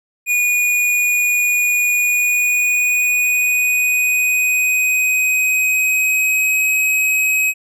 square tone with pitch glide, 2454 to 2538 Hz, D#7 to D#7, -25 to +34 cents, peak -14 dBFS, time 0.26-7.54 s, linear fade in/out 50 ms, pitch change +59 cents, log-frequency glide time 1.96-6.68 s, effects none

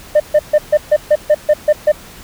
sine tone bursts, 602 Hz, D5, 43 cents sharp, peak -3 dBFS, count 10, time 0.15-1.92 s, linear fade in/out 10 ms, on 51 ms, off 140 ms, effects tanh soft clip ceiling -5 dBFS + pink hiss -37 dBFS RMS until 2.23 s

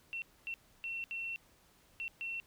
sine tone bursts at uneven times, 2711 Hz, E7, 48 cents sharp, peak -37 dBFS, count 6, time 0.13-0.22 / 0.47-0.54 / 0.84-1.04 / 1.11-1.36 / 2-2.08 / 2.21-2.4 s, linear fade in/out 0 ms, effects pink hiss -66 dBFS RMS until 2.46 s

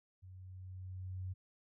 sine tone with level ramp, 92.8 Hz, F#2, 6 cents sharp, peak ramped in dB -51 to -38 dBFS, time 0.22-1.34 s, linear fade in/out 20 ms, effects none

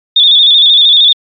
sine tone with vibrato, 3554 Hz, A7, 17 cents sharp, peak -3 dBFS, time 0.16-1.13 s, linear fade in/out 5 ms, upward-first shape square, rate 13 Hz, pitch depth 52 cents each way, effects AAC 48 kbps

